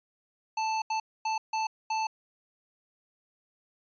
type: tone bursts at uneven times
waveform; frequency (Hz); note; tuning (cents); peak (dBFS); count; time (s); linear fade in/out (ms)
square; 880; A5; 0; -28; 5; 0.57-0.82 / 0.9-1 / 1.25-1.38 / 1.53-1.67 / 1.9-2.07; 5
effects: resampled to 16000 Hz